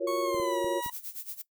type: chord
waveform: sine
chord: Gb major seventh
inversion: third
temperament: equal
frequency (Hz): 349.2 / 370 / 466.2 / 554.4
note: F4 / Gb4 / Bb4 / Db5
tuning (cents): 0 / 0 / 0 / 0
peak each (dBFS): -31 / -36 / -35 / -30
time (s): 0-0.81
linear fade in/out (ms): 20
type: tone with pitch glide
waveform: 40% pulse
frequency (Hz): 1104 to 961.1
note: C#6 to B5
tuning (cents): -7 to -47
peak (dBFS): -32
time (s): 0.07-0.9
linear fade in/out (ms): 5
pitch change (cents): -240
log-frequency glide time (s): 0.22-0.59
type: clicks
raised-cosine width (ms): 3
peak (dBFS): -31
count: 4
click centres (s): 0.346 / 0.399 / 0.645 / 0.862
type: noise with tremolo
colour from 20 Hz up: violet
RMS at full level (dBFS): -37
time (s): 0.82-1.42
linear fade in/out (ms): 10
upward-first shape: sine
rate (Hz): 8.8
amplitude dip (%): 85
effects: noise-tail reverb RT60 0.1 s tail -18 dB re dry